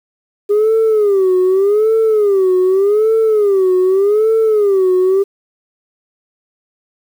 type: tone with vibrato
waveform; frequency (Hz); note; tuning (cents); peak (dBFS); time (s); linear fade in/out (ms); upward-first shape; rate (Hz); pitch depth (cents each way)
sine; 404.9; G#4; -44; -7; 0.49-5.24; 20; sine; 0.84; 170
effects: tanh soft clip ceiling -7 dBFS + 7-bit